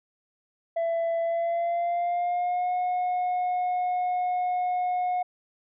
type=tone with pitch glide; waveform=sine; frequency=668 to 724.3 Hz; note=E5 to F#5; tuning=+23 to -37 cents; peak=-21 dBFS; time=0.76-5.23 s; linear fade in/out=10 ms; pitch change=+140 cents; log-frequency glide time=1.21-2.73 s; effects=tanh soft clip ceiling -23 dBFS